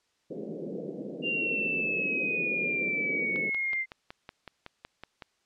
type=band-pass noise; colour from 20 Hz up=white; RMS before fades=-37 dBFS; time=0.3-3.5 s; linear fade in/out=10 ms; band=160 to 520 Hz; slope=48 dB/octave
type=linear sweep; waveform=sine; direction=down; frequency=2794 to 2080 Hz; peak=-27 dBFS; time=1.22-3.86 s; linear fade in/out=50 ms
type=click train; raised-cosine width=0.3 ms; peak=-25 dBFS; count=11; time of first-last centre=3.36-5.222 s; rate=5.37 Hz
effects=white hiss -72 dBFS RMS until 5.45 s + low-pass 6000 Hz 12 dB/octave